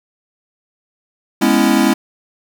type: chord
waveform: square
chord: C# minor seventh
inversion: second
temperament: equal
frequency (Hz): 207.7 / 246.9 / 277.2 / 329.6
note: G#3 / B3 / C#4 / E4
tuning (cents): 0 / 0 / 0 / 0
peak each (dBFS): -17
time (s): 1.41-1.94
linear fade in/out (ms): 10
effects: 8-bit